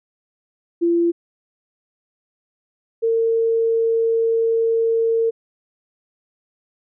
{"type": "tone pair in turn", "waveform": "sine", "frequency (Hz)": [341, 455.2], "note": ["F4", "A#4"], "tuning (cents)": [-41, -41], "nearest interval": "perfect fourth", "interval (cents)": 500, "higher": "second", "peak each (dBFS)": [-14, -15], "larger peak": "first", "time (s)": [[0.81, 1.12], [3.02, 5.31]], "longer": "second", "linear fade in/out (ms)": 20, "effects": []}